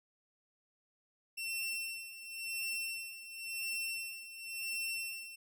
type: tone with tremolo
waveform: sawtooth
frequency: 2702 Hz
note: E7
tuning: 42 cents sharp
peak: -32 dBFS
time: 1.37-5.36 s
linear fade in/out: 10 ms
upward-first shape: sine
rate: 0.94 Hz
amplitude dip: 75%
effects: none